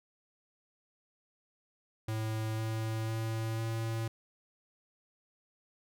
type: tone with pitch steps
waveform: square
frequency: 110 / 111.02 / 112.05 / 113.09 Hz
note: A2 / A2 / A2 / A2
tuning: 0 / +16 / +32 / +48 cents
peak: -33 dBFS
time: 2.08-4.08 s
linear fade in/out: 5 ms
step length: 500 ms
effects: none